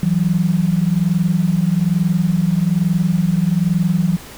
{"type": "tone pair together", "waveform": "sine", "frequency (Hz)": [163.85, 185], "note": ["E3", "F#3"], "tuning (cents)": [-10, 0], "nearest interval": "major second", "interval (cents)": 210, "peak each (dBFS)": -16, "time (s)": [0.03, 4.17], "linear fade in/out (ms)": 2, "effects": ["pink hiss -37 dBFS RMS until 4.37 s"]}